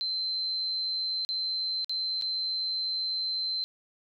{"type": "tone with dropouts", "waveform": "sine", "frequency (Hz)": 4094, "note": "C8", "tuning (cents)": -38, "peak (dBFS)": -28, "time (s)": [0.01, 3.64], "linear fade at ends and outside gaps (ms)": 0, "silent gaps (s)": [[1.249, 1.29], [1.845, 1.895], [2.213, 2.222]], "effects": []}